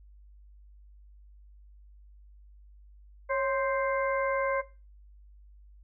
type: harmonic tone with a mistuned harmonic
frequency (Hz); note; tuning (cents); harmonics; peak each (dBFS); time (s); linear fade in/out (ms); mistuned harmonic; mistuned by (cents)
523.3; C5; 0; 1 / 2 / 3 / 4; -27 / -32 / -36 / -36; 3.29-4.62; 20; 1; +80
effects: noise-tail reverb RT60 0.3 s tail -17 dB re dry + added 50 Hz sine -51 dBFS peak until 5.83 s